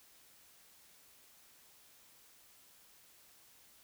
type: silence
effects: white hiss -63 dBFS RMS until 3.83 s